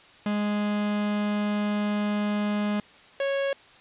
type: tone pair in turn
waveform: 45% pulse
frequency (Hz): 207.7 / 551.9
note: G#3 / C#5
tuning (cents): 0 / -8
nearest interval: octave + perfect fourth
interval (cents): 1692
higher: second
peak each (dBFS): -24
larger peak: neither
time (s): 0.26-2.8 / 3.2-3.53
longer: first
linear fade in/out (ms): 2
effects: white hiss -52 dBFS RMS until 3.8 s + resampled to 8000 Hz